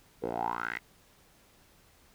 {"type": "tone with band-pass filter sweep", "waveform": "10% pulse", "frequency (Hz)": 58.27, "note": "A#1", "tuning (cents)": 0, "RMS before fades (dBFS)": -34, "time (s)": [0.22, 0.79], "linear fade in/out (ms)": 20, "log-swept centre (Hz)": [460, 2100], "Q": 6.5, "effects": ["pink hiss -62 dBFS RMS until 2.14 s"]}